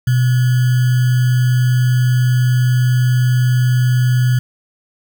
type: tone with sample-and-hold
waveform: sine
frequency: 125.1 Hz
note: B2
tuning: 23 cents sharp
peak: -10 dBFS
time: 0.07-4.39 s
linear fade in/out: 5 ms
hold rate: 1575 Hz
effects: none